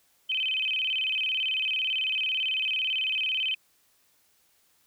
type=tone with vibrato; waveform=sine; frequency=2794 Hz; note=F7; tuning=in tune; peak=-25 dBFS; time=0.29-3.55 s; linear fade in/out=10 ms; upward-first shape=square; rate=18 Hz; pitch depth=170 cents each way; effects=white hiss -66 dBFS RMS until 4.86 s